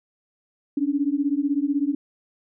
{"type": "beating tone pair", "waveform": "sine", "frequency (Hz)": [277.2, 293.2], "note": ["C#4", "D4"], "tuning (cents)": [0, -3], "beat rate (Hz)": 16, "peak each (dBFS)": -23, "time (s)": [0.77, 1.95], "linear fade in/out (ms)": 5, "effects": []}